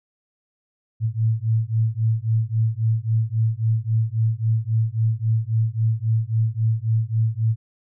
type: beating tone pair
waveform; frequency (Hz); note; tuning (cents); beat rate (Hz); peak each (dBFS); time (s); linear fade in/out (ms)
sine; 110 / 113.7; A2 / A#2; 0 / -43; 3.7; -21; 1-7.56; 50
effects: none